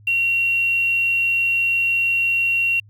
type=tone with quantisation; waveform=sine; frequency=2743 Hz; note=F7; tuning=32 cents flat; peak=-16 dBFS; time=0.07-2.8 s; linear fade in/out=5 ms; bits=7; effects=added 104 Hz sine -45 dBFS peak until 2.89 s